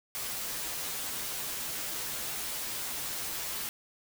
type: noise with comb filter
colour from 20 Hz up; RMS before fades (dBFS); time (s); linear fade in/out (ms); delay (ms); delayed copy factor
white; -36; 0.15-3.69; 0; 11; -0.65
effects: none